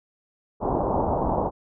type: low-pass noise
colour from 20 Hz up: white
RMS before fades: -24 dBFS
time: 0.6-1.51 s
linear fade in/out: 50 ms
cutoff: 960 Hz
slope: 48 dB/octave
effects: none